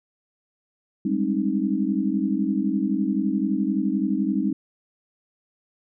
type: chord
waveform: sine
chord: Ab major seventh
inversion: third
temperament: equal with one note detuned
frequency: 196 / 207.7 / 267.3 / 311.1 Hz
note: G3 / Ab3 / C4 / Eb4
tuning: 0 / 0 / +37 / 0 cents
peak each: -26 dBFS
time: 1.05-4.53 s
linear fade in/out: 5 ms
effects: none